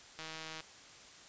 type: click train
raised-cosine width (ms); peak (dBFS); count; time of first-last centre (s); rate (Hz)
0.2; -27; 67; 0.19-0.605; 159
effects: white hiss -55 dBFS RMS until 1.28 s + resampled to 16000 Hz